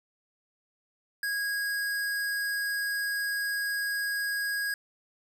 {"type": "tone", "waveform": "square", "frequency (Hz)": 1646, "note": "G#6", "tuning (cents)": -16, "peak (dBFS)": -29, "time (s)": [1.23, 4.74], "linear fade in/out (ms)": 2, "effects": []}